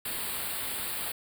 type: band-stop noise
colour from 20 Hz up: white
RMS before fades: -34 dBFS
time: 0.05-1.12 s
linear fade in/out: 5 ms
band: 4700 to 7900 Hz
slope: 96 dB/octave
effects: none

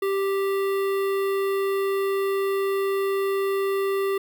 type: tone with notch filter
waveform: square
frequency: 392 Hz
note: G4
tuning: in tune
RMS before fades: -24 dBFS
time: 0.02-4.18 s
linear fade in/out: 5 ms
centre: 6300 Hz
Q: 0.55
effects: none

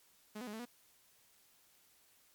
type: tone with pitch steps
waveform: sawtooth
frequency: 211.9 / 250.3 / 208.5 / 221.8 / 242.1 Hz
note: G#3 / B3 / G#3 / A3 / B3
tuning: +35 / +23 / +7 / +14 / -34 cents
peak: -39 dBFS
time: 0.35-0.655 s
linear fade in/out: 10 ms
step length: 61 ms
effects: white hiss -68 dBFS RMS until 2.34 s + MP3 96 kbps

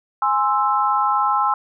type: chord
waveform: sine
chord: Ab augmented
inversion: none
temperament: equal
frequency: 830.6 / 1046.5 / 1318.5 Hz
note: Ab5 / C6 / E6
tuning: 0 / 0 / 0 cents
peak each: -20 dBFS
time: 0.22-1.54 s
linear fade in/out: 2 ms
effects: none

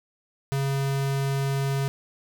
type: tone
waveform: square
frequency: 137.4 Hz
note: C#3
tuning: 15 cents flat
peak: -24 dBFS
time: 0.52-1.88 s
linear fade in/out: 0 ms
effects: none

